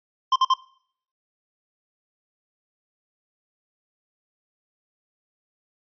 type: tone bursts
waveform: square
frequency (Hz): 1046.5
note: C6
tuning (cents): 0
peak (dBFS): -16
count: 3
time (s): 0.32-0.539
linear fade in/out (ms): 5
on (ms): 39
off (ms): 51
effects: noise-tail reverb RT60 0.6 s tail -21 dB re dry + resampled to 11025 Hz